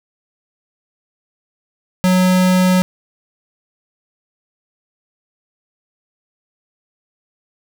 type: tone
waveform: square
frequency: 183.9 Hz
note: F#3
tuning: 10 cents flat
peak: -11 dBFS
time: 2.04-2.82 s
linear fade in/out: 0 ms
effects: none